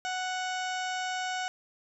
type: harmonic tone with a mistuned harmonic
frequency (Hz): 740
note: F#5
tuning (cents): 0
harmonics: 1 / 2 / 3 / 4 / 5 / 6 / 7 / 8 / 9 / 10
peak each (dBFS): -33 / -36 / -42 / -41 / -46 / -50 / -47 / -47 / -52 / -48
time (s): 0.05-1.48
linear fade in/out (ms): 0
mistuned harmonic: 7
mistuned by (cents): +63
effects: none